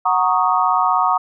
sine chord, D# minor seventh, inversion first, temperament equal, 740 / 932.3 / 1108.7 / 1244.5 Hz, F#5 / A#5 / C#6 / D#6, 0 / 0 / 0 / 0 cents, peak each -19 dBFS, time 0.05-1.18 s, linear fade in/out 10 ms, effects none

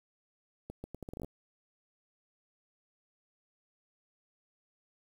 accelerating click train, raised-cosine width 2 ms, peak -28 dBFS, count 11, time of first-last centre 0.7-1.246 s, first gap 140 ms, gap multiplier 0.76, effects 9-bit

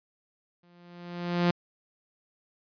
sawtooth tone with exponential growth, 174.61 Hz, F3, in tune, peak -16 dBFS, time 0.63-1.51 s, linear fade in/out 5 ms, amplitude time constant 190 ms, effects resampled to 11025 Hz

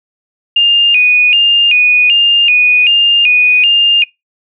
sine tone with vibrato, 2637 Hz, E7, in tune, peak -5 dBFS, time 0.56-4.04 s, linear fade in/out 5 ms, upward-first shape square, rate 1.3 Hz, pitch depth 110 cents each way, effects noise-tail reverb RT60 0.2 s tail -25 dB re dry

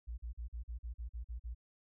sine tone bursts, 58.27 Hz, A#1, in tune, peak -39 dBFS, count 10, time 0.07-1.548 s, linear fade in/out 20 ms, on 110 ms, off 42 ms, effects none

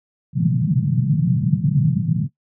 white band-pass noise, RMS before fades -18 dBFS, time 0.33-2.29 s, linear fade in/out 50 ms, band 120 to 180 Hz, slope 48 dB/octave, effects noise-tail reverb RT60 0.1 s tail -17 dB re dry

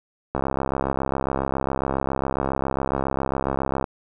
click train, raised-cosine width 1 ms, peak -9 dBFS, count 236, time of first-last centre 0.35-3.842 s, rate 67.3 Hz, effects none

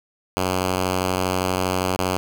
5% pulse tone with dropouts, 92.5 Hz, F#2, in tune, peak -9 dBFS, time 0.37-2.17 s, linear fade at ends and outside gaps 0 ms, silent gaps 1.963-1.99 s, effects none

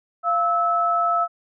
sine tone pair together, 690.8 / 1304 Hz, F5 / E6, -19 / -19 cents, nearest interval major seventh, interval 1100 cents, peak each -22 / -19 dBFS, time 0.23-1.28 s, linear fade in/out 50 ms, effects none

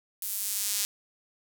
sawtooth tone with high-pass filter sweep, 204.3 Hz, G#3, 28 cents flat, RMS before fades -31 dBFS, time 0.22-0.85 s, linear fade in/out 0 ms, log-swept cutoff 12000 to 5700 Hz, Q 0.77, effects 8-bit

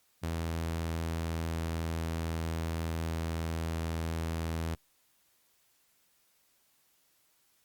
sawtooth tone with pitch glide, 82.41 to 81.84 Hz, E2 to E2, 0 to -12 cents, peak -28 dBFS, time 0.23-4.75 s, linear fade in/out 5 ms, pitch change -12 cents, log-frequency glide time 0.45-2.52 s, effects white hiss -70 dBFS RMS until 7.64 s + Opus 48 kbps

